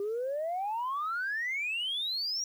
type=exponential sweep; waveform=sine; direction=up; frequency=394.2 to 5780 Hz; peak=-29 dBFS; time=0-2.44 s; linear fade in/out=2 ms; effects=tanh soft clip ceiling -27 dBFS + 10-bit